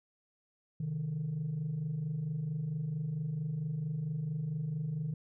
sine tone pair together, 131.11 / 155.56 Hz, C3 / D#3, +4 / 0 cents, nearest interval minor third, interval 296 cents, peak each -38 / -32 dBFS, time 0.8-5.14 s, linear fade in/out 5 ms, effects tanh soft clip ceiling -29 dBFS

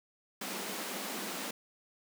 pink high-pass noise, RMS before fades -39 dBFS, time 0.41-1.51 s, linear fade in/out 5 ms, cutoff 180 Hz, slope 96 dB/octave, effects none

